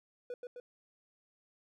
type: tone with echo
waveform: triangle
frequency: 490.9 Hz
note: B4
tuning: 10 cents flat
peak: -36 dBFS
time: 0.3-0.34 s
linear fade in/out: 2 ms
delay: 130 ms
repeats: 2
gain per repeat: -3 dB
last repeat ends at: 0.6 s
effects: none